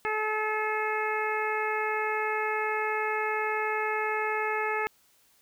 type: harmonic tone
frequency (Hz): 430.7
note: A4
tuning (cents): -37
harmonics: 1 / 2 / 3 / 4 / 5 / 6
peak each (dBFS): -32 / -32 / -34 / -34 / -34 / -39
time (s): 0.05-4.87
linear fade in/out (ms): 0
effects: white hiss -64 dBFS RMS until 5.41 s